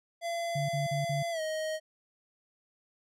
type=tone with pitch glide; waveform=square; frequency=680 to 627.2 Hz; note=F5 to D#5; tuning=-46 to +14 cents; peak=-32 dBFS; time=0.21-1.8 s; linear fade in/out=50 ms; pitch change=-140 cents; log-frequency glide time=1.31-1.41 s
type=tone bursts; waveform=sine; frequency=144.5 Hz; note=D3; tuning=28 cents flat; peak=-30 dBFS; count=4; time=0.55-1.23 s; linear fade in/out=10 ms; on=140 ms; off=40 ms
effects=low-pass 10000 Hz 12 dB/octave